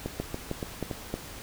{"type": "two click trains", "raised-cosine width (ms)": 2, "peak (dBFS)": [-18, -16], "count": [4, 4], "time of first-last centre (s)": [[0.06, 0.912], [0.2, 1.14]], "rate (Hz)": [3.52, 3.19], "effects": ["pink hiss -43 dBFS RMS until 1.42 s"]}